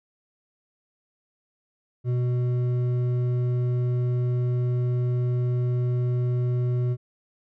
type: tone with hard clipping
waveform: sine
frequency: 123.47 Hz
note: B2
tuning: in tune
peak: -23 dBFS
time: 2.04-6.97 s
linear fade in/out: 50 ms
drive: 7 dB
effects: none